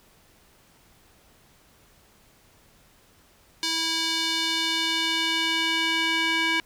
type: tone with band-pass filter sweep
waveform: square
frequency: 326.6 Hz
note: E4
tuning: 16 cents flat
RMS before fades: -25 dBFS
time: 3.63-6.6 s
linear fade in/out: 0 ms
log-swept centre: 4500 to 2400 Hz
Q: 1.8
effects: pink hiss -58 dBFS RMS until 6.65 s